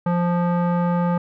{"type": "tone with low-pass filter", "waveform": "square", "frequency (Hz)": 174.61, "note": "F3", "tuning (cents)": 0, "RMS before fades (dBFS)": -20, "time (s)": [0.06, 1.18], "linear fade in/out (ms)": 5, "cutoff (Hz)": 1100, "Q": 1.9, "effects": []}